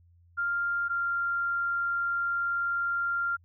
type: tone pair in turn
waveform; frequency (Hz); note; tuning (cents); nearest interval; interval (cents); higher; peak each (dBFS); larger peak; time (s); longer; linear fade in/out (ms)
sine; 1396.9 / 1389.7; F6 / F6; 0 / -9; unison; 9; first; -26; neither; 0.37-0.89 / 0.89-3.37; second; 20
effects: added 86 Hz sine -57 dBFS peak until 3.44 s